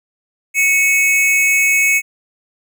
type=tone pair together; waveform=square; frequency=2217 / 2562 Hz; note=C#7 / E7; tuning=0 / -50 cents; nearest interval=minor third; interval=250 cents; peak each=-13 / -17 dBFS; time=0.54-2.02 s; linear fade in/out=50 ms; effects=none